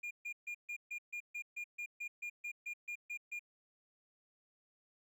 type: tone bursts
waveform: triangle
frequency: 2418 Hz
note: D7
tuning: 50 cents sharp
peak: -38 dBFS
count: 16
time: 0.03-3.394 s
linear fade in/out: 10 ms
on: 79 ms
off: 140 ms
effects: none